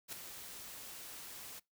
white noise with ADSR envelope, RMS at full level -41 dBFS, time 0.08-1.6 s, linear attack 47 ms, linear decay 3 ms, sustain -8 dB, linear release 16 ms, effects noise-tail reverb RT60 0.2 s tail -23 dB re dry

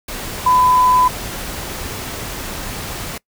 sine tone in noise, 1004 Hz, B5, 28 cents sharp, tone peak -10 dBFS, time 0.46-1.08 s, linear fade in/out 5 ms, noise pink, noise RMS -27 dBFS, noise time 0.08-3.18 s, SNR +14 dB, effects noise-tail reverb RT60 0.1 s tail -23 dB re dry

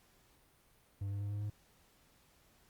triangle tone with pitch steps, 99.1 / 100.37 / 101.65 / 102.95 / 104.27 Hz, G2 / G2 / G#2 / G#2 / G#2, +19 / +41 / -37 / -15 / +7 cents, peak -34 dBFS, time 1.01-1.5 s, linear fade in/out 5 ms, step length 98 ms, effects pink hiss -68 dBFS RMS until 2.69 s + Opus 48 kbps

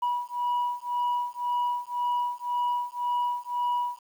sine beating tone pair, 972 / 973.9 Hz, B5 / B5, -28 / -24 cents, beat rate 1.9 Hz, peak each -27 dBFS, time 0.02-3.99 s, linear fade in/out 10 ms, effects tanh soft clip ceiling -22 dBFS + 9-bit

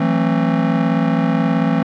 square chord, F# half-diminished seventh, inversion third, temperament just, 166.5 / 185 / 222 / 266.4 Hz, E3 / F#3 / A3 / C4, +18 / 0 / +16 / +31 cents, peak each -19 / -24 / -20 / -20 dBFS, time 0-1.83 s, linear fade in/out 5 ms, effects low-pass 2000 Hz 12 dB/octave

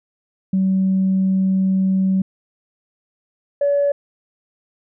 sine tone pair in turn, 190.1 / 569.7 Hz, F#3 / C#5, +47 / +47 cents, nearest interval octave + perfect fifth, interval 1900 cents, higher second, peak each -13 dBFS, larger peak neither, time 0.53-2.22 / 3.61-3.92 s, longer first, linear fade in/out 5 ms, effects tanh soft clip ceiling -10 dBFS

